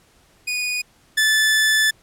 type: tone pair in turn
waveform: sawtooth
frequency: 2469 / 1745.8 Hz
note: D#7 / A6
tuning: -14 / -14 cents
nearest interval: tritone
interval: 600 cents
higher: first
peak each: -18 / -11 dBFS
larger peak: second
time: 0.47-0.82 / 1.17-1.91 s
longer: second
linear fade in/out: 10 ms
effects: pink hiss -56 dBFS RMS until 2.02 s + low-pass 12000 Hz 12 dB/octave